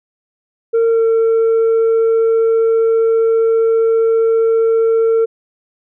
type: tone with pitch glide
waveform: sine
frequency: 457.8 to 452.5 Hz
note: A#4 to A4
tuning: -31 to +48 cents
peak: -7 dBFS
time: 0.73-5.26 s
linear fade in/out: 20 ms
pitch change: -21 cents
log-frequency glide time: 0.89-1.03 s
effects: tanh soft clip ceiling -9 dBFS